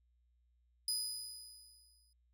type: tone with exponential decay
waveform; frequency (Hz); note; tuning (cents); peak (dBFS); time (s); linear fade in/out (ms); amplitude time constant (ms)
25% pulse; 4979; D#8; 0; -28; 0.88-2.13; 2; 270
effects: added 60 Hz sine -70 dBFS peak until 2.33 s